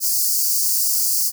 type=high-pass noise; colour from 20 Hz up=white; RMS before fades=-19 dBFS; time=0-1.32 s; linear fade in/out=50 ms; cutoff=4500 Hz; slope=96 dB/octave; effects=none